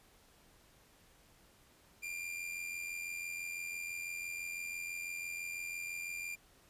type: tone with amplitude modulation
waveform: 45% pulse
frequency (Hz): 2390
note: D7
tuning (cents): +30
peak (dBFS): -37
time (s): 2.02-6.36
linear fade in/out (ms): 20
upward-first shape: sine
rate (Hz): 86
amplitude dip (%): 55
effects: pink hiss -65 dBFS RMS until 6.69 s + resampled to 32000 Hz